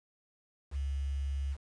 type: tone with quantisation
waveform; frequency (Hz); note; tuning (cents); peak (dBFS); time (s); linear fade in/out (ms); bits
sine; 69.3; C#2; 0; -31; 0.71-1.57; 50; 9
effects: resampled to 22050 Hz